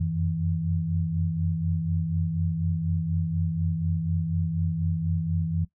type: tone cluster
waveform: sine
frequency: 87.6 / 91.7 / 162.7 Hz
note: F2 / F#2 / E3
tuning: +6 / -15 / -22 cents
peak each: -31 / -29 / -26 dBFS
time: 0-5.65 s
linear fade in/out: 10 ms
effects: noise-tail reverb RT60 0.1 s tail -17 dB re dry